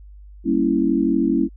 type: chord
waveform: sine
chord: G diminished seventh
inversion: none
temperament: equal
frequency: 196 / 233.1 / 277.2 / 329.6 Hz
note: G3 / Bb3 / Db4 / Fb4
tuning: 0 / 0 / 0 / 0 cents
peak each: -24 / -22 / -20 / -20 dBFS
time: 0.44-1.49 s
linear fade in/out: 50 ms
effects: added 50 Hz sine -39 dBFS peak until 1.56 s